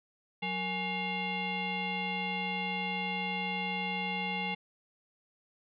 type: tone with frequency modulation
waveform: sine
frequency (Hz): 1480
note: F#6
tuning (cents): 0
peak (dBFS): -31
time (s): 0.42-4.55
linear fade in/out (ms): 10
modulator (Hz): 648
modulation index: 2.5
effects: none